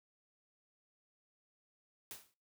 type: noise with exponential decay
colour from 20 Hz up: white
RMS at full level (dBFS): -44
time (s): 2.11-2.34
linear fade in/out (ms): 1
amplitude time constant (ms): 50
effects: noise-tail reverb RT60 0.4 s tail -25 dB re dry + high-pass 60 Hz 12 dB/octave